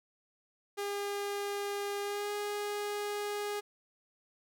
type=tone with pitch glide; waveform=sawtooth; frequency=404.7 to 412.7 Hz; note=G#4 to G#4; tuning=-45 to -11 cents; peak=-30 dBFS; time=0.77-3.61 s; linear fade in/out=20 ms; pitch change=+34 cents; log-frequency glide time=2.01-2.32 s; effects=none